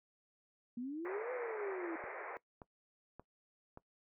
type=exponential two-way sweep; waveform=sine; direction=up then down; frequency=233.1 to 512 to 322.3 Hz; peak=-39 dBFS; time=0.77-1.96 s; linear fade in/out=5 ms; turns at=1.32 s
type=band-pass noise; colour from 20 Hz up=pink; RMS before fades=-46 dBFS; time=1.05-2.37 s; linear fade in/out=0 ms; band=360 to 2300 Hz; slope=96 dB/octave
type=click train; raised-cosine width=1 ms; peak=-36 dBFS; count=4; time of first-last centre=2.04-3.774 s; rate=1.73 Hz
effects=noise-tail reverb RT60 0.1 s tail -19 dB re dry